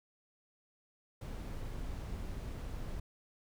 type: noise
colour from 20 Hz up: brown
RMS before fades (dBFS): -41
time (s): 1.21-3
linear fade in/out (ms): 5
effects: none